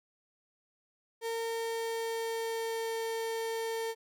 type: tone with pitch glide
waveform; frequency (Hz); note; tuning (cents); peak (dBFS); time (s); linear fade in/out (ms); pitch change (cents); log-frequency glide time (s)
35% pulse; 457.3 to 452.8; A#4 to A4; -33 to +50; -31; 1.21-3.95; 50; -17; 1.39-2.98
effects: none